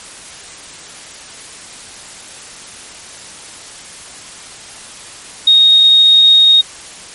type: tone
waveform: sine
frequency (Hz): 3729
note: A#7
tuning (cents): 0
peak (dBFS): -4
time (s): 5.47-6.61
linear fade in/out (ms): 5
effects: white hiss -33 dBFS RMS until 7.14 s + MP3 48 kbps